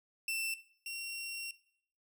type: tone pair in turn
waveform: sawtooth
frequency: 2680 / 2736 Hz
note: E7 / F7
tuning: +28 / -36 cents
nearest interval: unison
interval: 36 cents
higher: second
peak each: -30 / -36 dBFS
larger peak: first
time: 0.28-0.54 / 0.86-1.51 s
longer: second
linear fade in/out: 2 ms
effects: noise-tail reverb RT60 0.6 s tail -17 dB re dry